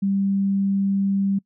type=tone; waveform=sine; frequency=196.6 Hz; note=G3; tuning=5 cents sharp; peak=-18 dBFS; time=0.02-1.39 s; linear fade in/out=10 ms; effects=noise-tail reverb RT60 0.1 s tail -25 dB re dry